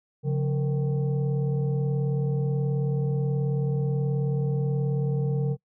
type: tone with frequency modulation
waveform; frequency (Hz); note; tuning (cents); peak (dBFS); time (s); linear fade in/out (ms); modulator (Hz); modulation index
sine; 139.7; C#3; +14; -22; 0.23-5.57; 50; 318; 0.7
effects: noise-tail reverb RT60 0.1 s tail -24 dB re dry